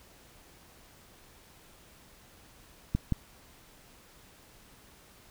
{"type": "clicks", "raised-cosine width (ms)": 5, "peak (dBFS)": -14, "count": 2, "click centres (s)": [2.95, 3.123], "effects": ["pink hiss -57 dBFS RMS until 5.3 s"]}